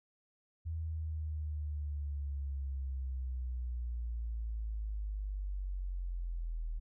sine linear sweep, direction down, 81.6 to 39.4 Hz, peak -35 dBFS, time 0.65-6.8 s, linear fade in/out 20 ms, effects none

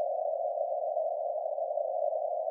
white band-pass noise, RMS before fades -32 dBFS, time 0-2.5 s, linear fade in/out 0 ms, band 560 to 700 Hz, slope 96 dB/octave, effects none

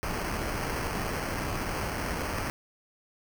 pink noise with sample-and-hold, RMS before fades -32 dBFS, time 0.03-2.5 s, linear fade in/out 0 ms, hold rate 3675 Hz, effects none

